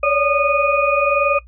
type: tone cluster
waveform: sine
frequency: 559 / 580 / 1223 / 2473 Hz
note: C#5 / D5 / D#6 / D#7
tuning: +14 / -22 / -30 / -11 cents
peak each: -19 dBFS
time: 0.03-1.39 s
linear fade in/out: 5 ms
effects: noise-tail reverb RT60 0.1 s tail -19 dB re dry + added 59 Hz sine -40 dBFS peak until 1.47 s